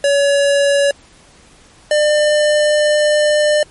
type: tone pair in turn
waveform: square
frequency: 565 / 599.2 Hz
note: C#5 / D5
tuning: +33 / +35 cents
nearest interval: minor second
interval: 102 cents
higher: second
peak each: -11 dBFS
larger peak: neither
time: 0.04-0.91 / 1.91-3.63 s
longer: second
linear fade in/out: 2 ms
effects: pink hiss -46 dBFS RMS until 3.7 s + MP3 48 kbps